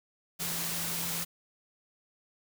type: tone in noise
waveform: sine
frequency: 169.6 Hz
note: E3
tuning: 50 cents sharp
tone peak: -42 dBFS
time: 0.39-1.25 s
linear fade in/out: 20 ms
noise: white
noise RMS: -34 dBFS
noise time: 0.39-1.25 s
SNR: -11 dB
effects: none